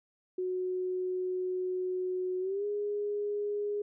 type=tone with pitch glide; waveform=sine; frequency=367.6 to 412.6 Hz; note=F#4 to G#4; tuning=-11 to -11 cents; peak=-30 dBFS; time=0.38-3.82 s; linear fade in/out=5 ms; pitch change=+200 cents; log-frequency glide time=2.4-2.65 s; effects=none